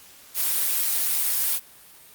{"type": "noise", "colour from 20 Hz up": "blue", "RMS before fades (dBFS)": -23, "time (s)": [0.34, 1.6], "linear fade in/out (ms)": 50, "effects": ["white hiss -49 dBFS RMS until 2.14 s", "Opus 48 kbps"]}